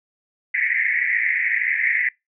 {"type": "band-pass noise", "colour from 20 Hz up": "white", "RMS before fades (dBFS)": -21, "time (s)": [0.54, 2.09], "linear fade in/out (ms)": 5, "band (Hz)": [1800, 2200], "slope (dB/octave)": 96, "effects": ["noise-tail reverb RT60 0.2 s tail -25 dB re dry"]}